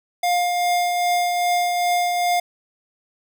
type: tone with tremolo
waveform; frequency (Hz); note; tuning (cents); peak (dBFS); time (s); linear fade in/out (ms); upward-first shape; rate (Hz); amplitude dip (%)
square; 707; F5; +21; -17; 0.23-2.4; 5; triangle; 2.5; 35
effects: none